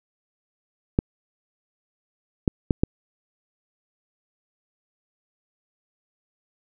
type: clicks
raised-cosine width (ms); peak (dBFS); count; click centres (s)
3; -5; 4; 0.989 / 2.478 / 2.708 / 2.835
effects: none